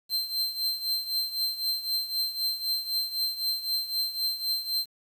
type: tone with tremolo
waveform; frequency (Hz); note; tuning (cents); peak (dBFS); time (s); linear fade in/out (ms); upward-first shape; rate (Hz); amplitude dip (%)
45% pulse; 4127; C8; -25; -23; 0.09-4.86; 50; triangle; 3.9; 80
effects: 9-bit